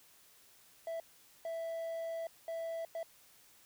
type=tone bursts at uneven times; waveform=triangle; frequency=660 Hz; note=E5; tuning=2 cents sharp; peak=-35 dBFS; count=4; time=0.87-1 / 1.45-2.27 / 2.48-2.85 / 2.95-3.03 s; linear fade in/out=2 ms; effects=white hiss -63 dBFS RMS until 3.65 s